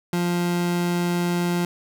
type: tone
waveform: 30% pulse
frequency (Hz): 174.8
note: F3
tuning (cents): +2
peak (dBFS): -18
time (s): 0.13-1.65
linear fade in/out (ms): 2
effects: none